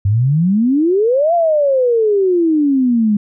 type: exponential two-way sweep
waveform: sine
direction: up then down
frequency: 95.3 to 700 to 203.3 Hz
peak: -10 dBFS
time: 0.05-3.17 s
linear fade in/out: 5 ms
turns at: 1.34 s
effects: none